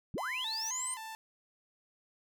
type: linear sweep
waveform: sine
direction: up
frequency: 100 to 8870 Hz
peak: -34 dBFS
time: 0.14-0.94 s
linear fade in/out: 0 ms
type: tone with vibrato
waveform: sawtooth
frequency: 949 Hz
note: A#5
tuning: 31 cents sharp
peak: -38 dBFS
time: 0.18-1.15 s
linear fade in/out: 0 ms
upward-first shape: square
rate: 1.9 Hz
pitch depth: 120 cents each way
type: noise with exponential growth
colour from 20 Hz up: blue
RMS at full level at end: -47 dBFS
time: 0.26-0.7 s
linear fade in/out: 5 ms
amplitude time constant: 95 ms
effects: none